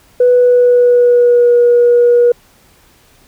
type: tone with pitch glide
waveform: sine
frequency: 493.9 to 480.9 Hz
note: B4 to B4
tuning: 0 to -46 cents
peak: -4 dBFS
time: 0.2-2.32 s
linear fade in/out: 5 ms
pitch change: -46 cents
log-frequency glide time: 0.32-1.54 s
effects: tanh soft clip ceiling -1 dBFS + pink hiss -48 dBFS RMS until 3.27 s